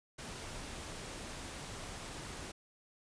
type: noise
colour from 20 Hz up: pink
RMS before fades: -45 dBFS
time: 0.18-2.52 s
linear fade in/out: 10 ms
effects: resampled to 22050 Hz